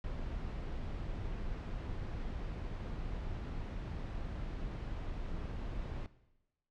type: noise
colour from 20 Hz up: brown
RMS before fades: -40 dBFS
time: 0.04-6.06 s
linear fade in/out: 0 ms
effects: noise-tail reverb RT60 1.0 s tail -17 dB re dry + low-pass 4000 Hz 12 dB/octave